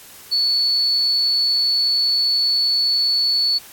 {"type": "tone", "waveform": "sine", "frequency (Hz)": 4435, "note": "C#8", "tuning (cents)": 0, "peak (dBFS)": -15, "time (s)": [0.31, 3.59], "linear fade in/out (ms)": 20, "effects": ["white hiss -42 dBFS RMS until 3.72 s", "AAC 64 kbps"]}